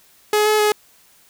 sawtooth tone with pitch steps, 421.8 / 427.4 / 421.2 Hz, G#4 / G#4 / G#4, +27 / +50 / +24 cents, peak -10 dBFS, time 0.33-0.72 s, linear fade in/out 2 ms, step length 130 ms, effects white hiss -53 dBFS RMS until 1.29 s

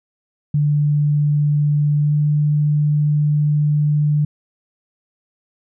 sine tone with pitch glide, 147.4 to 148.77 Hz, D3 to D3, +7 to +23 cents, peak -13 dBFS, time 0.54-4.25 s, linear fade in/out 5 ms, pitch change +16 cents, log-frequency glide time 2-2.14 s, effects none

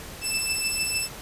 15% pulse beating tone pair, 2637 / 2643.6 Hz, E7 / E7, 0 / +4 cents, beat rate 6.6 Hz, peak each -23 / -19 dBFS, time 0.21-1.09 s, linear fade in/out 50 ms, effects pink hiss -40 dBFS RMS until 1.21 s + resampled to 32000 Hz

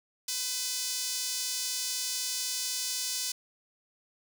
sawtooth tone with high-pass filter, 504 Hz, B4, 35 cents sharp, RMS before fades -33 dBFS, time 0.28-3.32 s, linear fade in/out 5 ms, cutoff 5200 Hz, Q 1.5, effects none

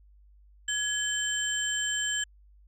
sine tone cluster, 1684 / 3096 / 7520 Hz, G#6 / G7 / A#8, +24 / -22 / +14 cents, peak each -31 dBFS, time 0.68-2.24 s, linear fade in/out 5 ms, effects tanh soft clip ceiling -18 dBFS + added 50 Hz sine -54 dBFS peak until 2.67 s

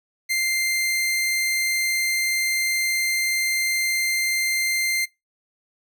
sawtooth tone, 2093 Hz, C7, in tune, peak -17 dBFS, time 0.29-5.06 s, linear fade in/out 20 ms, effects noise-tail reverb RT60 0.2 s tail -22 dB re dry

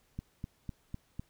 click train, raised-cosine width 5 ms, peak -25 dBFS, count 5, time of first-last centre 0.19-1.195 s, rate 3.98 Hz, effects pink hiss -70 dBFS RMS until 1.29 s

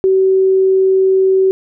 sine tone, 380.7 Hz, F#4, 49 cents sharp, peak -8 dBFS, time 0.04-1.51 s, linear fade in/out 0 ms, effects none

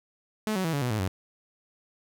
sawtooth tone with pitch steps, 215.5 / 187.6 / 163.32 / 142.18 / 123.77 / 107.75 / 93.8 Hz, A3 / F#3 / E3 / C#3 / B2 / A2 / F#2, -36 / +24 / -16 / +44 / +4 / -36 / +24 cents, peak -22 dBFS, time 0.47-1.079 s, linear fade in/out 0 ms, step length 87 ms, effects none

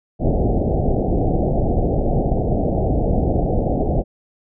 pink low-pass noise, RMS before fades -18 dBFS, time 0.19-4.04 s, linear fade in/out 50 ms, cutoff 770 Hz, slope 96 dB/octave, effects none

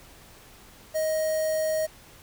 square tone with notch filter, 627 Hz, D#5, 13 cents sharp, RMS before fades -26 dBFS, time 0.94-1.87 s, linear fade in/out 20 ms, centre 2800 Hz, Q 0.59, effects pink hiss -51 dBFS RMS until 2.22 s

